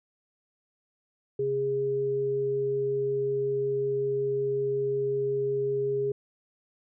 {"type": "tone pair together", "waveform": "sine", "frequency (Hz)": [134.86, 410], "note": ["C#3", "G#4"], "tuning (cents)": [-47, -22], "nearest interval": "octave + perfect fifth", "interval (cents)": 1925, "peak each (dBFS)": [-36, -25], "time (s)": [1.39, 6.12], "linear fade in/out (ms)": 5, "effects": []}